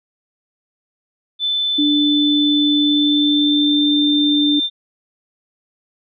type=tone with pitch glide; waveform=sine; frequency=3520 to 3582 Hz; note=A7 to A7; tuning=0 to +30 cents; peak=-16 dBFS; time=1.39-4.7 s; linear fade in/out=50 ms; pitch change=+30 cents; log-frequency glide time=2.81-3.9 s
type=tone; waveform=sine; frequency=293.7 Hz; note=D4; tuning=in tune; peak=-14 dBFS; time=1.78-4.6 s; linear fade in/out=10 ms
effects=none